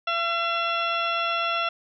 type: harmonic tone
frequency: 677 Hz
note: E5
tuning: 46 cents sharp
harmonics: 1 / 2 / 3 / 4 / 5 / 6 / 8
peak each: -30 / -26 / -38 / -29 / -32 / -43 / -44 dBFS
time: 0.07-1.69 s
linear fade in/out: 5 ms
effects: none